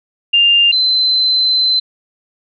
sine tone pair in turn, 2800 / 4062 Hz, F7 / B7, +4 / +48 cents, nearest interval tritone, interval 644 cents, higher second, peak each -7 / -10 dBFS, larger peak first, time 0.33-0.72 / 0.72-1.8 s, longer second, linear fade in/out 10 ms, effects none

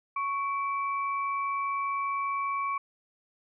sine tone pair together, 1110 / 2315 Hz, C#6 / D7, +2 / -25 cents, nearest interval octave + minor second, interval 1273 cents, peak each -28 / -37 dBFS, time 0.16-2.78 s, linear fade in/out 5 ms, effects none

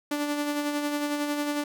sawtooth tone with tremolo, 292.8 Hz, D4, 5 cents flat, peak -21 dBFS, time 0.11-1.64 s, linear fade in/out 5 ms, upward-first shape sine, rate 11 Hz, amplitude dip 40%, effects none

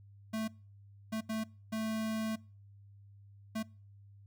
square tone bursts at uneven times, 220 Hz, A3, in tune, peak -34 dBFS, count 5, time 0.33-0.48 / 1.12-1.21 / 1.29-1.44 / 1.72-2.36 / 3.55-3.63 s, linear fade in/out 10 ms, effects noise-tail reverb RT60 0.4 s tail -25 dB re dry + added 100 Hz sine -54 dBFS peak until 4.26 s

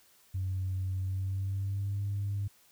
sine tone with pitch glide, 93.8 to 100.53 Hz, F#2 to G2, +24 to +44 cents, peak -29 dBFS, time 0.34-2.48 s, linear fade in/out 10 ms, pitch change +120 cents, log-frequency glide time 0.99-1.99 s, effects tanh soft clip ceiling -26 dBFS + white hiss -63 dBFS RMS until 2.71 s

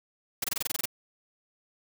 white noise bursts, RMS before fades -29 dBFS, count 10, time 0.42-0.856 s, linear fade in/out 5 ms, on 22 ms, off 24 ms, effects none

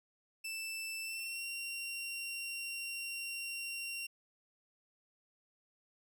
sawtooth tone with pitch glide, 2652 to 2753 Hz, E7 to F7, +10 to -25 cents, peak -36 dBFS, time 0.44-4.07 s, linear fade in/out 10 ms, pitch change +65 cents, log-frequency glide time 1.01-1.46 s, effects none

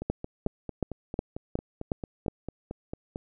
two click trains, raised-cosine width 2 ms, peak -13 / -21 dBFS, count 7 / 15, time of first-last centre 0.1-2.282 / 0.02-3.159 s, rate 2.75 / 4.46 Hz, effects none

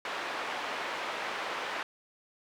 pink band-pass noise, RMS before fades -36 dBFS, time 0.05-1.83 s, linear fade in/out 2 ms, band 640 to 2600 Hz, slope 12 dB/octave, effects none

